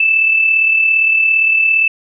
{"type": "tone with amplitude modulation", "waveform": "sine", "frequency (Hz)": 2637, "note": "E7", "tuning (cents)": 0, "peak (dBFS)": -7, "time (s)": [0, 1.88], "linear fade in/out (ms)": 5, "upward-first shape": "sine", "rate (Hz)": 37.5, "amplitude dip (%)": 45, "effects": []}